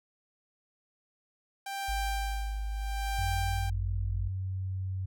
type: tone with tremolo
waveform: sawtooth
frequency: 788 Hz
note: G5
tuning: 9 cents sharp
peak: -28 dBFS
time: 1.66-3.7 s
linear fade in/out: 5 ms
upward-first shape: sine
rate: 0.76 Hz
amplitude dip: 85%
type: tone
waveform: sine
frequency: 51.91 Hz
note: G#1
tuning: in tune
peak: -31 dBFS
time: 1.88-4.29 s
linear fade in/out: 10 ms
type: tone with pitch glide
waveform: sine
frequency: 92.5 to 94.39 Hz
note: F#2 to F#2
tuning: 0 to +35 cents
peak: -31 dBFS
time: 3.18-5.06 s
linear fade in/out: 10 ms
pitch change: +35 cents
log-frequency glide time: 3.45-3.73 s
effects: none